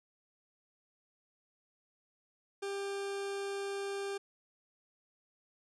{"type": "tone", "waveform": "40% pulse", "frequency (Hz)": 397.1, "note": "G4", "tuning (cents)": 22, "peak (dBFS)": -35, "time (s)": [2.62, 4.18], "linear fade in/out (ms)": 10, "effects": ["resampled to 24000 Hz"]}